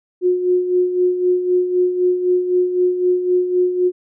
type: tone with tremolo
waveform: sine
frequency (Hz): 361.5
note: F#4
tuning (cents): -40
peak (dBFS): -11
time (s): 0.21-3.92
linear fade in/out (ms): 50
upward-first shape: sine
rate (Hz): 3.9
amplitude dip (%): 60
effects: none